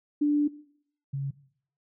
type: tone pair in turn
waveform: sine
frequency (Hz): 293.7 / 138.17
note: D4 / C#3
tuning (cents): 0 / -5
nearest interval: octave + minor second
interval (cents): 1305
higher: first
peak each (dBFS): -20 / -28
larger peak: first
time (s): 0.21-0.48 / 1.13-1.31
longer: first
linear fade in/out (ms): 10
effects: noise-tail reverb RT60 0.6 s tail -18 dB re dry